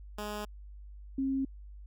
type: tone pair in turn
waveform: 10% pulse / sine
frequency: 209 / 268.7 Hz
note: G#3 / C4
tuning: +11 / +46 cents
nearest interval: major third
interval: 435 cents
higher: second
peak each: -28 dBFS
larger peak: neither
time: 0.18-0.45 / 1.18-1.45 s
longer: neither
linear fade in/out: 5 ms
effects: added 50 Hz sine -45 dBFS peak until 1.86 s